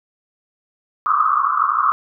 pink band-pass noise, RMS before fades -17 dBFS, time 1.06-1.92 s, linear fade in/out 0 ms, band 1100 to 1300 Hz, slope 96 dB/octave, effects none

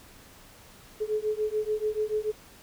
sine beating tone pair, 424.6 / 431.5 Hz, G#4 / A4, +38 / -34 cents, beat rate 6.9 Hz, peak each -29 dBFS, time 1-2.32 s, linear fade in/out 20 ms, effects pink hiss -52 dBFS RMS until 2.62 s

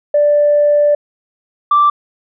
sine tone pair in turn, 587.3 / 1171.9 Hz, D5 / D6, 0 / -4 cents, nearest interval octave, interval 1196 cents, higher second, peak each -7 / -6 dBFS, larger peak second, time 0.14-0.95 / 1.71-1.9 s, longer first, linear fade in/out 5 ms, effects tanh soft clip ceiling -3 dBFS

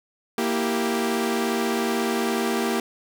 sawtooth chord, E diminished, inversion second, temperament equal, 233.1 / 329.6 / 392 Hz, Bb3 / E4 / G4, 0 / 0 / 0 cents, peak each -21 / -26 / -22 dBFS, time 0.38-2.8 s, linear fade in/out 2 ms, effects none

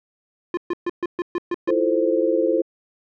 square tone bursts, 350 Hz, F4, 4 cents sharp, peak -21 dBFS, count 8, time 0.54-1.706 s, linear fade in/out 2 ms, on 32 ms, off 130 ms
sine chord, F major seventh, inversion third, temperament equal, 329.6 / 349.2 / 440 / 523.3 Hz, E4 / F4 / A4 / C5, 0 / 0 / 0 / 0 cents, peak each -22 / -24 / -23 / -21 dBFS, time 1.68-2.62 s, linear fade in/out 10 ms
effects low-pass 2000 Hz 12 dB/octave

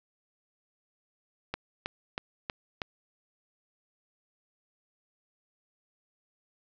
click train, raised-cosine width 0.3 ms, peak -16 dBFS, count 5, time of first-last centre 1.54-2.818 s, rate 3.13 Hz, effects resampled to 16000 Hz + 8-bit

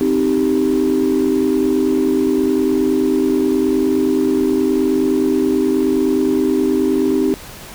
sine chord, C minor, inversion none, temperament equal, 261.6 / 311.1 / 392 Hz, C4 / Eb4 / G4, 0 / 0 / 0 cents, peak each -16 dBFS, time 0.01-7.34 s, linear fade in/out 0 ms, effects tanh soft clip ceiling -7 dBFS + pink hiss -35 dBFS RMS until 7.74 s

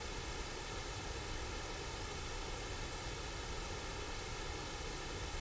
pink noise with comb filter, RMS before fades -43 dBFS, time 0-5.4 s, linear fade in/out 5 ms, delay 2.3 ms, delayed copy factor +0.55, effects resampled to 16000 Hz

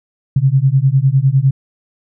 sine beating tone pair, 130 / 139.9 Hz, C3 / C#3, -11 / +16 cents, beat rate 9.9 Hz, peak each -12 dBFS, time 0.36-1.51 s, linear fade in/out 5 ms, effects none

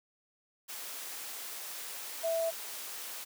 sine tone in noise, 659.3 Hz, E5, in tune, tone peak -28 dBFS, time 2.23-2.51 s, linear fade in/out 20 ms, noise white, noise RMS -42 dBFS, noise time 0.68-3.25 s, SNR +11 dB, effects high-pass 400 Hz 12 dB/octave

